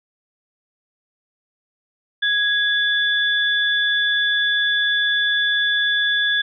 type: tone pair together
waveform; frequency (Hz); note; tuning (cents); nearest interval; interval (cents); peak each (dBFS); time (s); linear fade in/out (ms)
sine; 1661.2 / 3457; G#6 / A7; 0 / -31; octave + minor second; 1269; -18 / -20; 2.22-6.42; 10
effects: none